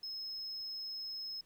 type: tone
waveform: sine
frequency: 5170 Hz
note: E8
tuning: 34 cents flat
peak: -37 dBFS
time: 0.03-1.41 s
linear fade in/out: 5 ms
effects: tanh soft clip ceiling -39 dBFS + pink hiss -71 dBFS RMS until 1.45 s